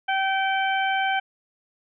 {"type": "harmonic tone", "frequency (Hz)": 773, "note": "G5", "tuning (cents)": -24, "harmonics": [1, 2, 3, 4], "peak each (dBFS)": [-23, -26, -30, -32], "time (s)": [0.08, 1.2], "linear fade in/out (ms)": 10, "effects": []}